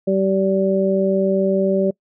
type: harmonic tone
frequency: 192.9 Hz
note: G3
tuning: 28 cents flat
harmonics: 1 / 2 / 3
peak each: -19 / -19 / -19 dBFS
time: 0.07-1.91 s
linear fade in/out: 10 ms
effects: noise-tail reverb RT60 0.1 s tail -24 dB re dry